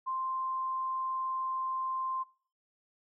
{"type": "tone", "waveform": "sine", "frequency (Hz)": 1046.5, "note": "C6", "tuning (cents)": 0, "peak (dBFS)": -31, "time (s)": [0.06, 2.24], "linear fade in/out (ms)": 20, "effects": ["noise-tail reverb RT60 0.5 s tail -22 dB re dry"]}